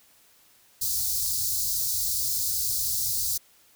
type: band-stop noise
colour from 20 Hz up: white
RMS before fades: -27 dBFS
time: 0.81-3.38 s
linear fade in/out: 10 ms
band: 130 to 4200 Hz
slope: 48 dB/octave
effects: white hiss -59 dBFS RMS until 3.75 s